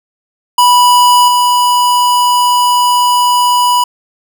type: tone with level steps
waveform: square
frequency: 982 Hz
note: B5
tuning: 10 cents flat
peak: -5 / -8 dBFS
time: 0.58-3.84 s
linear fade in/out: 5 ms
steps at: 1.28 s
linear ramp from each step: 2 ms
effects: none